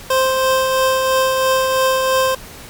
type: tone with tremolo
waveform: 25% pulse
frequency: 523.3 Hz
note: C5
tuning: in tune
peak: -8 dBFS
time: 0.1-2.35 s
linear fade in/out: 5 ms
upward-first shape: triangle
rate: 3 Hz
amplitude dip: 35%
effects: pink hiss -36 dBFS RMS until 2.69 s + MP3 96 kbps